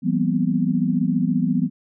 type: tone cluster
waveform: sine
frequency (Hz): 167 / 193.1 / 239.4 / 254.2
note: E3 / G3 / A#3 / C4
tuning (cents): +23 / -26 / +46 / -50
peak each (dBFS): -23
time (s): 0.02-1.7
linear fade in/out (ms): 50
effects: none